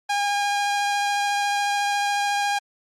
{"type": "tone with vibrato", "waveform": "sawtooth", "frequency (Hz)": 812, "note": "G#5", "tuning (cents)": -39, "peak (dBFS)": -17, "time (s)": [0.09, 2.59], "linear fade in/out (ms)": 10, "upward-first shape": "triangle", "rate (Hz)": 14, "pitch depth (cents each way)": 11, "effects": ["low-pass 8000 Hz 12 dB/octave", "Opus 48 kbps"]}